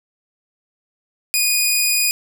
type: tone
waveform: 10% pulse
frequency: 2468 Hz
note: D#7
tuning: 15 cents flat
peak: -6 dBFS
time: 1.34-2.11 s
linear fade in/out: 0 ms
effects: none